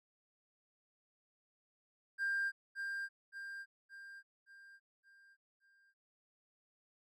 triangle tone with echo, 1594 Hz, G6, 28 cents sharp, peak -30 dBFS, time 2.18-2.52 s, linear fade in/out 50 ms, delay 570 ms, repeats 6, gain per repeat -6 dB, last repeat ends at 5.94 s, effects tanh soft clip ceiling -29 dBFS

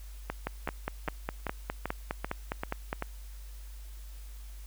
two click trains, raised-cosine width 0.5 ms, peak -17 / -16 dBFS, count 8 / 13, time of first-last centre 0.3-3.024 / 0.47-2.929 s, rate 2.57 / 4.88 Hz, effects added 50 Hz sine -42 dBFS peak until 4.66 s + white hiss -57 dBFS RMS until 4.66 s

